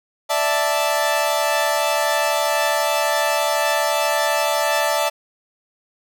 sawtooth chord, D suspended second, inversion none, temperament equal, 587.3 / 659.3 / 880 Hz, D5 / E5 / A5, 0 / 0 / 0 cents, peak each -18 dBFS, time 0.29-5.1 s, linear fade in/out 20 ms, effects none

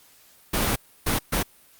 pink noise bursts at uneven times, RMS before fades -23 dBFS, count 3, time 0.53-0.76 / 1.06-1.19 / 1.32-1.43 s, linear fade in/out 10 ms, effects white hiss -55 dBFS RMS until 1.79 s + Opus 48 kbps

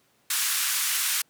white band-pass noise, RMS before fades -26 dBFS, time 0.3-1.22 s, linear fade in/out 5 ms, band 1200 to 14000 Hz, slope 24 dB/octave, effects pink hiss -65 dBFS RMS until 1.29 s + high-pass 150 Hz 12 dB/octave

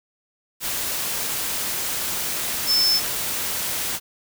sine tone in noise, 5274 Hz, E8, in tune, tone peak -16 dBFS, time 2.66-3.01 s, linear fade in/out 50 ms, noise white, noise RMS -26 dBFS, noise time 0.6-4 s, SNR +7 dB, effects none

